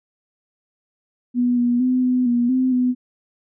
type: tone with pitch steps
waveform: sine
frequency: 245.1 / 241.8 / 253.9 / 251.7 / 240.3 / 257.7 / 250.1 Hz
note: B3 / B3 / B3 / B3 / B3 / C4 / B3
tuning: -13 / -36 / +48 / +33 / -47 / -26 / +22 cents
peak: -15 dBFS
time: 1.34-2.95 s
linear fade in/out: 50 ms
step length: 230 ms
effects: none